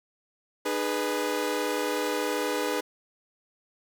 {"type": "chord", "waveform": "sawtooth", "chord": "G# minor", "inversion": "second", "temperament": "equal with one note detuned", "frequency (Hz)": [303.8, 415.3, 493.9], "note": ["D#4", "G#4", "B4"], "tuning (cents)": [-41, 0, 0], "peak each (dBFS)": [-28, -27, -26], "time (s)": [0.65, 2.81], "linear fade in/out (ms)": 10, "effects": []}